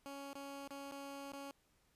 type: tone with dropouts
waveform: 15% pulse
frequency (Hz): 278.3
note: C#4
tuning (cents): +7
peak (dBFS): -40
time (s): 0.06-1.51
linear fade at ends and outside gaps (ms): 0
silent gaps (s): 0.331-0.354 / 0.675-0.707 / 0.912-0.921 / 1.321-1.333
effects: pink hiss -75 dBFS RMS until 1.95 s + resampled to 32000 Hz